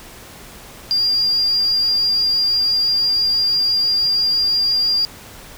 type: tone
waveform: sine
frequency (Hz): 4798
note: D8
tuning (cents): +36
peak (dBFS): -13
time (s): 0.91-5.05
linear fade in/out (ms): 0
effects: tanh soft clip ceiling -10 dBFS + pink hiss -39 dBFS RMS until 5.57 s